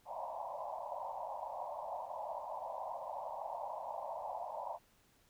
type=band-pass noise; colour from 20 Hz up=white; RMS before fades=-43 dBFS; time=0.05-4.79 s; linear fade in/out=50 ms; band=560 to 1000 Hz; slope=96 dB/octave; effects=pink hiss -70 dBFS RMS until 5.29 s